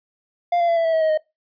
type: tone with pitch steps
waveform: triangle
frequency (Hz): 698 / 686.4 / 675 / 663.8 / 652.8 / 641.9 / 631.3 / 620.8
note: F5 / F5 / E5 / E5 / E5 / E5 / D#5 / D#5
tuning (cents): -1 / -30 / +41 / +12 / -17 / -46 / +25 / -4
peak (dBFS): -14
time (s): 0.52-1.176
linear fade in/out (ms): 5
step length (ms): 82
effects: noise-tail reverb RT60 0.2 s tail -22 dB re dry + resampled to 11025 Hz